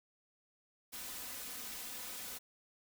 white noise with comb filter, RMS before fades -45 dBFS, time 0.92-2.39 s, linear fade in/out 20 ms, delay 4 ms, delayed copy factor +0.55, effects none

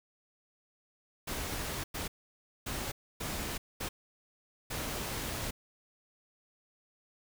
pink noise bursts at uneven times, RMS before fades -37 dBFS, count 6, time 1.27-1.84 / 1.94-2.08 / 2.66-2.92 / 3.2-3.58 / 3.8-3.89 / 4.7-5.51 s, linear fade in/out 10 ms, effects none

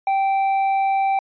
sine tone with hard clipping, 780 Hz, G5, 9 cents flat, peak -18 dBFS, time 0.07-1.19 s, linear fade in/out 2 ms, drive 5 dB, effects resampled to 11025 Hz

